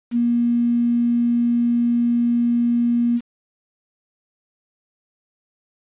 sine tone with quantisation, 237.8 Hz, A#3, 35 cents sharp, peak -15 dBFS, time 0.11-3.21 s, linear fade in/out 50 ms, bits 7, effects resampled to 8000 Hz

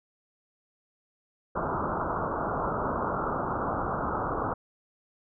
white low-pass noise, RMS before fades -30 dBFS, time 1.55-4.54 s, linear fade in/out 10 ms, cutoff 1400 Hz, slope 96 dB/octave, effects none

